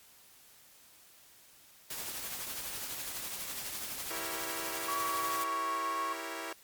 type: noise with tremolo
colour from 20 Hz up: white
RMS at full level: -38 dBFS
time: 1.9-5.44 s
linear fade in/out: 5 ms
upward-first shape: triangle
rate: 12 Hz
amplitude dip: 40%
type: chord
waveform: 10% pulse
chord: E diminished seventh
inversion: none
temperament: equal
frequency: 329.6 / 392 / 466.2 / 554.4 Hz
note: E4 / G4 / Bb4 / Db5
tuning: 0 / 0 / 0 / 0 cents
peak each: -33 / -37 / -36 / -37 dBFS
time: 4.1-6.53 s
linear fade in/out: 5 ms
type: tone with pitch glide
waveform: sine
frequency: 1131 to 1101.3 Hz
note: C#6 to C#6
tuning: +34 to -12 cents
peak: -32 dBFS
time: 4.88-6.13 s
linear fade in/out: 5 ms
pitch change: -46 cents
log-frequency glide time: 5.14-5.8 s
effects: white hiss -59 dBFS RMS until 6.63 s + MP3 96 kbps